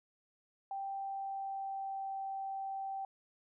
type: tone with pitch glide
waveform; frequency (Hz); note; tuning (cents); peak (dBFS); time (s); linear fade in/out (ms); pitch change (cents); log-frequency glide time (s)
sine; 784 to 778.1; G5 to G5; 0 to -13; -37; 0.71-3.05; 2; -13; 0.93-2.15
effects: none